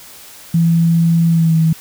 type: tone with pitch glide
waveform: sine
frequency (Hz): 166.7 to 161.39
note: E3 to E3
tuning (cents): +20 to -36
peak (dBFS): -9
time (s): 0.54-1.73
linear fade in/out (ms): 5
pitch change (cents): -56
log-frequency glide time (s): 1.28-1.57
effects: white hiss -38 dBFS RMS until 1.8 s